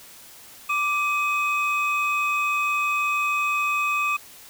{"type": "tone pair together", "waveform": "triangle", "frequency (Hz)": [1174.7, 2531], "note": ["D6", "D#7"], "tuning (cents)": [0, 29], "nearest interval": "octave + minor second", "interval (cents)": 1329, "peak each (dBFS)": -22, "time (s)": [0.69, 4.17], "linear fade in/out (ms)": 10, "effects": ["white hiss -46 dBFS RMS until 4.49 s"]}